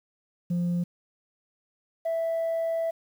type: tone pair in turn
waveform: sine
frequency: 174.61 / 659.2 Hz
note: F3 / E5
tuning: 0 / 0 cents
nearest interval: octave + major seventh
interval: 2300 cents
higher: second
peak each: -21 / -23 dBFS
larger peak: first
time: 0.5-0.84 / 2.05-2.91 s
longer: second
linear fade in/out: 10 ms
effects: tanh soft clip ceiling -23 dBFS + 9-bit